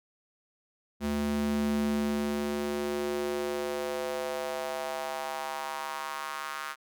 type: tone with high-pass filter sweep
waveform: square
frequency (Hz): 72.7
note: D2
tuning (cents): -17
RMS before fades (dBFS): -32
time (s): 1-6.76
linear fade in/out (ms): 50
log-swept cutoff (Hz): 160 to 1300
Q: 2.7
effects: none